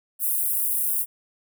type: high-pass noise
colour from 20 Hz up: white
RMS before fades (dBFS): -24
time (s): 0.19-1.06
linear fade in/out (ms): 50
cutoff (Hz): 9200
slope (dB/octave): 48
effects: none